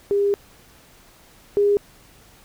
sine tone pair in turn, 403.1 / 407.5 Hz, G4 / G#4, +48 / -33 cents, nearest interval unison, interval 19 cents, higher second, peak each -16 / -14 dBFS, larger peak second, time 0.11-0.34 / 1.57-1.77 s, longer first, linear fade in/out 0 ms, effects pink hiss -51 dBFS RMS until 2.44 s

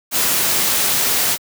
white noise, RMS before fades -17 dBFS, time 0.11-1.38 s, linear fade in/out 50 ms, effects high-pass 100 Hz 12 dB/octave

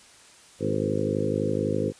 harmonic tone with a mistuned harmonic, 51.91 Hz, G#1, in tune, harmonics 2 / 3 / 4 / 5 / 6 / 7 / 8 / 9 / 10, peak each -32 / -32 / -32 / -32 / -32 / -32 / -32 / -32 / -32 dBFS, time 0.59-1.93 s, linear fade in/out 50 ms, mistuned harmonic 9, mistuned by +19 cents, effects white hiss -52 dBFS RMS until 1.99 s + resampled to 22050 Hz

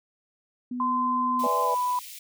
sine tone, 246.9 Hz, B3, in tune, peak -29 dBFS, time 0.71-1.47 s, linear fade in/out 5 ms
sine tone with pitch glide, 1031 to 992.4 Hz, C6 to B5, -26 to +8 cents, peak -23 dBFS, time 0.8-1.99 s, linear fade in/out 2 ms, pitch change -66 cents, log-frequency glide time 1.62-1.71 s
white high-pass noise, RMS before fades -42 dBFS, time 1.39-2.19 s, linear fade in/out 5 ms, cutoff 2100 Hz, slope 48 dB/octave
sine chord, E dominant seventh, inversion second, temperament equal, 493.9 / 587.3 / 659.3 / 830.6 Hz, B4 / D5 / E5 / G#5, 0 / 0 / 0 / 0 cents, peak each -29 / -33 / -33 / -31 dBFS, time 1.43-1.75 s, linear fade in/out 10 ms
effects none

